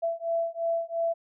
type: beating tone pair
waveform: sine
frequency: 667 / 669.9 Hz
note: E5 / E5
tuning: +20 / +28 cents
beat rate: 2.9 Hz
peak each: -29 dBFS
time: 0.02-1.14 s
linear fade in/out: 20 ms
effects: none

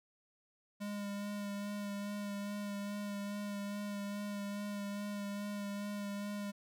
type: tone with vibrato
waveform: square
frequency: 203.6 Hz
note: G#3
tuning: 34 cents flat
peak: -39 dBFS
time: 0.8-6.52 s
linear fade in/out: 20 ms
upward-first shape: sine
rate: 2.4 Hz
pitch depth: 18 cents each way
effects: none

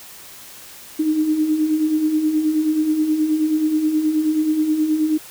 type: beating tone pair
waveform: sine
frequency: 301.6 / 311 Hz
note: D4 / D#4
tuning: +46 / -1 cents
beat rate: 9.4 Hz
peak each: -25 / -16 dBFS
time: 0.99-5.18 s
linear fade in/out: 10 ms
effects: white hiss -40 dBFS RMS until 5.3 s

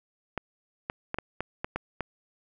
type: clicks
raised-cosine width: 0.5 ms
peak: -15 dBFS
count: 8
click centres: 0.377 / 0.899 / 1.144 / 1.186 / 1.406 / 1.645 / 1.76 / 2.007 s
effects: none

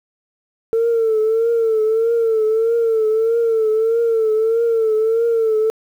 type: tone with vibrato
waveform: sine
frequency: 449.3 Hz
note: A4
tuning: 36 cents sharp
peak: -12 dBFS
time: 0.73-5.7 s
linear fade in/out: 0 ms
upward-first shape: triangle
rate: 1.6 Hz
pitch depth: 73 cents each way
effects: tanh soft clip ceiling -10 dBFS + 8-bit

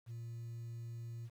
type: tone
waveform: sine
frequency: 116.54 Hz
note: A#2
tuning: in tune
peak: -40 dBFS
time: 0.06-1.3 s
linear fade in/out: 50 ms
effects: tanh soft clip ceiling -42 dBFS + 11-bit

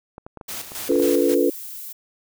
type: clicks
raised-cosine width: 1 ms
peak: -23 dBFS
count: 9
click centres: 0.181 / 0.265 / 0.373 / 0.412 / 0.719 / 0.917 / 0.956 / 0.999 / 1.043 s
type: noise with tremolo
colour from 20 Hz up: white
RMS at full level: -31 dBFS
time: 0.48-1.35 s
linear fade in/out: 10 ms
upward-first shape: square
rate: 3.7 Hz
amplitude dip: 60%
type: chord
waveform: sine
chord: B half-diminished seventh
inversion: first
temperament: equal with one note detuned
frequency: 286.1 / 349.2 / 440 / 493.9 Hz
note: D4 / F4 / A4 / B4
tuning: -45 / 0 / 0 / 0 cents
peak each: -21 dBFS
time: 0.89-1.5 s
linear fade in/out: 5 ms
type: noise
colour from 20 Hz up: violet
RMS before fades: -35 dBFS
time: 0.98-1.93 s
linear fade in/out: 10 ms
effects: none

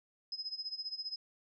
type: tone with tremolo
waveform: sine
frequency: 5080 Hz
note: D#8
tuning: 35 cents sharp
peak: -35 dBFS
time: 0.32-1.16 s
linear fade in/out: 2 ms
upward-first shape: sine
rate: 15 Hz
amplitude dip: 85%
effects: none

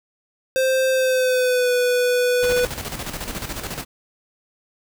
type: tone with pitch glide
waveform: square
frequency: 523.3 to 493.9 Hz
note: C5 to B4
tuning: 0 to 0 cents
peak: -17 dBFS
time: 0.56-2.65 s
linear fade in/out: 0 ms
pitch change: -100 cents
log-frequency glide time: 0.91-1.71 s
type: noise with tremolo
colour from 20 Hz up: pink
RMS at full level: -28 dBFS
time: 2.42-3.85 s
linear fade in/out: 20 ms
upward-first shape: square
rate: 14 Hz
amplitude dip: 55%
effects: none

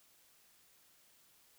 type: silence
effects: white hiss -67 dBFS RMS until 1.58 s

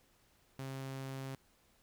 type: tone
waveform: sawtooth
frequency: 134.1 Hz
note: C3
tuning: 43 cents sharp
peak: -37 dBFS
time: 0.59-1.35 s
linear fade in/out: 2 ms
effects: pink hiss -70 dBFS RMS until 1.82 s

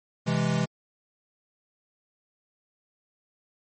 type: chord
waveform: square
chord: C augmented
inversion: none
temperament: equal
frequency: 130.81 / 164.81 / 207.7 Hz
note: C3 / E3 / G#3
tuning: 0 / 0 / 0 cents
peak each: -29 / -27 / -29 dBFS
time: 0.26-0.66 s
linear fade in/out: 20 ms
effects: MP3 32 kbps

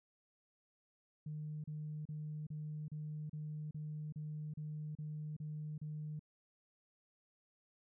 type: tone bursts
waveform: sine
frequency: 152.1 Hz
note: D#3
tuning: 39 cents flat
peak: -40 dBFS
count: 12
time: 1.26-6.194 s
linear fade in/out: 5 ms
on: 380 ms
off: 34 ms
effects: tanh soft clip ceiling -36 dBFS

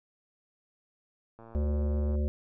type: click train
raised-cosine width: 1 ms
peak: -36 dBFS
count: 88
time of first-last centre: 1.39-2.153 s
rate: 114 Hz
type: harmonic tone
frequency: 73.42 Hz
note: D2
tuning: in tune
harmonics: 1 / 3 / 5 / 7 / 8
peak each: -26 / -36 / -40 / -43 / -44 dBFS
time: 1.55-2.28 s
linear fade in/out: 0 ms
effects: none

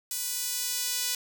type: tone with high-pass filter sweep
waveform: sawtooth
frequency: 493.9 Hz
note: B4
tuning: in tune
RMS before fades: -31 dBFS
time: 0.11-1.15 s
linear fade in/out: 2 ms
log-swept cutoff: 7400 to 4300 Hz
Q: 0.78
effects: none

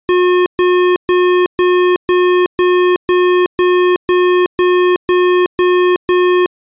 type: tone bursts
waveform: square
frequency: 360 Hz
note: F#4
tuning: 47 cents flat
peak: -9 dBFS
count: 13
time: 0.09-6.46 s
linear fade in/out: 0 ms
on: 370 ms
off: 130 ms
effects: resampled to 8000 Hz

